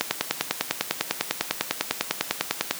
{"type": "click train", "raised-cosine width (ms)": 0.2, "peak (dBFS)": -3, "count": 28, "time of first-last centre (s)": [0.01, 2.71], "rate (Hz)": 10, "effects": ["white hiss -36 dBFS RMS until 2.79 s", "high-pass 150 Hz 12 dB/octave"]}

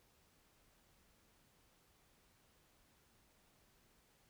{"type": "silence", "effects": ["pink hiss -72 dBFS RMS until 4.29 s"]}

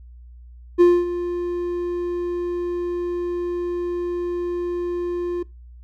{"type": "tone with ADSR envelope", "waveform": "triangle", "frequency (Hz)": 350.9, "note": "F4", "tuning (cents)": 8, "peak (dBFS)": -6, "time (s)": [0.78, 5.43], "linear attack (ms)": 29, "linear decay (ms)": 240, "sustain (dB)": -14, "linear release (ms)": 7, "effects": ["noise-tail reverb RT60 0.2 s tail -20 dB re dry", "added 60 Hz sine -40 dBFS peak until 5.83 s"]}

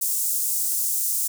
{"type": "high-pass noise", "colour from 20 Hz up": "pink", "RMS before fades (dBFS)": -24, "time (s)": [0.01, 1.28], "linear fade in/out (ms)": 10, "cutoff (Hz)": 7500, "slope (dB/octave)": 24, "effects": []}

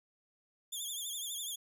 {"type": "tone with vibrato", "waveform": "15% pulse", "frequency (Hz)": 3407, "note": "G#7", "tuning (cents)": 44, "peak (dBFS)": -31, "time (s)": [0.72, 1.56], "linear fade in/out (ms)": 10, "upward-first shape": "triangle", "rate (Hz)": 12, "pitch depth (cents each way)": 120, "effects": []}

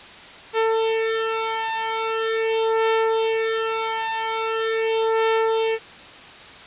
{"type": "beating tone pair", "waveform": "sawtooth", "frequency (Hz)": [447, 447.42], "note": ["A4", "A4"], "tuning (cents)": [27, 29], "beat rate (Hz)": 0.42, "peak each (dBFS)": -19, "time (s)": [0.53, 5.79], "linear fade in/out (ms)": 50, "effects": ["white hiss -41 dBFS RMS until 6.66 s", "resampled to 8000 Hz"]}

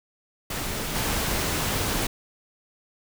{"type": "noise with level steps", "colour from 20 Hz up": "pink", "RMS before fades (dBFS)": [-30, -26], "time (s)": [0.5, 2.07], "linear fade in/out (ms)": 5, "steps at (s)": 0.94, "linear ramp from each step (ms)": 20, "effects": []}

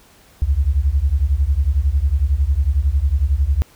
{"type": "beating tone pair", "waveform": "sine", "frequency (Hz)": [64.6, 75.6], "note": ["C2", "D#2"], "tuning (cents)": [-21, -49], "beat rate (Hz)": 11, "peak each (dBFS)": -16, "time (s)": [0.42, 3.62], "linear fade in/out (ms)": 0, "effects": ["tanh soft clip ceiling -6 dBFS", "pink hiss -50 dBFS RMS until 3.75 s"]}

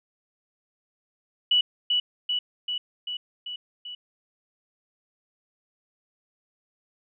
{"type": "tone with echo", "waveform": "sine", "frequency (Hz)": 2950, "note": "F#7", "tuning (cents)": -6, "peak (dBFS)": -17, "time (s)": [1.51, 1.61], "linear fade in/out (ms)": 5, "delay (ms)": 390, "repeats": 6, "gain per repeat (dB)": -3, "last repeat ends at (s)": 3.95, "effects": []}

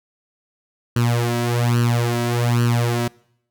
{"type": "tone with flanger", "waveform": "sawtooth", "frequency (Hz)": 119.3, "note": "A#2", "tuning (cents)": 41, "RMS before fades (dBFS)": -19, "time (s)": [0.96, 3.08], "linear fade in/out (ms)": 5, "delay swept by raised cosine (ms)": [0.68, 3.08], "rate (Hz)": 1.2, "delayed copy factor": 0.85, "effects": ["noise-tail reverb RT60 0.7 s tail -24 dB re dry"]}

